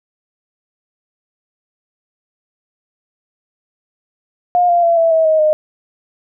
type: tone with pitch steps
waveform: sine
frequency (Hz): 711 / 694 / 677.3 / 661.1 / 645.2 / 629.8 / 614.7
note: F5 / F5 / E5 / E5 / E5 / D#5 / D#5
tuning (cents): +31 / -11 / +47 / +5 / -37 / +21 / -21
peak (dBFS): -9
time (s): 4.55-5.53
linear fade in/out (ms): 0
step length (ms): 140
effects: none